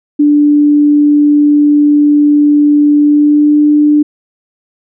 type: tone with pitch glide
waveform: sine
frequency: 293.7 to 297.1 Hz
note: D4 to D4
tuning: 0 to +20 cents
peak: -4 dBFS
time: 0.19-4.03 s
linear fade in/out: 10 ms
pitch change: +20 cents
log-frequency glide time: 2.99-3.57 s
effects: none